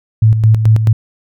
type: tone with tremolo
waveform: sine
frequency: 110 Hz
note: A2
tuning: in tune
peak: -4 dBFS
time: 0.22-0.93 s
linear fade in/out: 5 ms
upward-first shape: square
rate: 4.6 Hz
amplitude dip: 55%
effects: none